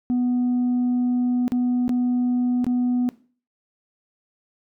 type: tone with dropouts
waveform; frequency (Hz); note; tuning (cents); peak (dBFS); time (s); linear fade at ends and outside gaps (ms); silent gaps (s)
sine; 246.9; B3; 0; -16; 0.1-3.09; 0; 1.48-1.52 / 1.88-1.893 / 2.644-2.666
effects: noise-tail reverb RT60 0.4 s tail -20 dB re dry + tanh soft clip ceiling -17 dBFS